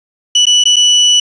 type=tone with dropouts; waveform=35% pulse; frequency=2960 Hz; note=F#7; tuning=in tune; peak=-4 dBFS; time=0.35-1.2 s; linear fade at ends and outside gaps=5 ms; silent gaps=0.455-0.467 / 0.639-0.654 / 0.76-0.765 s; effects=resampled to 24000 Hz + 7-bit